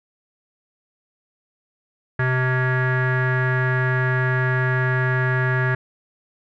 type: tone with low-pass filter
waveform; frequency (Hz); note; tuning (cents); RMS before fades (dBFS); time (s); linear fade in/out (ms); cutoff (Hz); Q
square; 128.2; C3; -35; -20; 2.19-5.75; 5; 1700; 7.5
effects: none